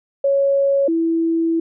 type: tone pair in turn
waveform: sine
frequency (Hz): 554.4 / 329.6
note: C#5 / E4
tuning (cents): 0 / 0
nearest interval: major sixth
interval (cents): 900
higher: first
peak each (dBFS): -13 / -15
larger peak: first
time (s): 0.24-0.88 / 0.88-1.6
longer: second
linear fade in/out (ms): 5
effects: none